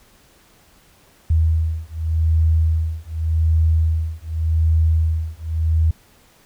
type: beating tone pair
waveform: sine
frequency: 79.9 / 80.76 Hz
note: D#2 / E2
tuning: +47 / -35 cents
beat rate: 0.86 Hz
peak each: -18 dBFS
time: 1.3-5.91 s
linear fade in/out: 5 ms
effects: pink hiss -53 dBFS RMS until 6.45 s